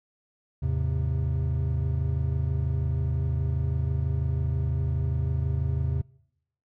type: tone cluster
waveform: triangle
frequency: 80.5 / 106.9 / 132.7 Hz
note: E2 / A2 / C3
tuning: -41 / -49 / +25 cents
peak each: -25 / -31 / -25 dBFS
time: 0.62-6.02 s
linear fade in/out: 10 ms
effects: noise-tail reverb RT60 0.8 s tail -24 dB re dry